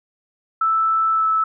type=tone with pitch glide; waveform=sine; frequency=1318.5 to 1307.9 Hz; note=E6 to E6; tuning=0 to -14 cents; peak=-15 dBFS; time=0.61-1.44 s; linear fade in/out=5 ms; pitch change=-14 cents; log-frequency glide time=1.12-1.26 s; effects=none